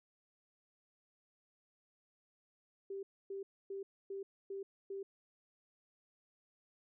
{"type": "tone bursts", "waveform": "sine", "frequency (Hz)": 392, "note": "G4", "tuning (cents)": 0, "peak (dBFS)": -40, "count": 6, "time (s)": [2.9, 5.03], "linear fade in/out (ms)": 5, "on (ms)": 130, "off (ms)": 270, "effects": []}